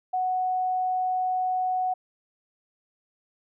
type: tone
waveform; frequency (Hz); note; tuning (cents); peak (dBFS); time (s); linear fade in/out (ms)
sine; 740; F#5; 0; -23; 0.13-1.94; 10
effects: none